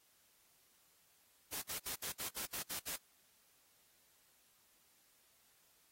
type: noise bursts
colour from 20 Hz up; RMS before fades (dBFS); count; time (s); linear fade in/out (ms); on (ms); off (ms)
white; -42; 9; 1.52-2.964; 10; 100; 68
effects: white hiss -71 dBFS RMS until 5.91 s + AAC 48 kbps